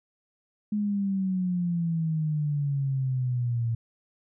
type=exponential sweep; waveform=sine; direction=down; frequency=211.1 to 114.2 Hz; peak=-24 dBFS; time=0.72-3.75 s; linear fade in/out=5 ms; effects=none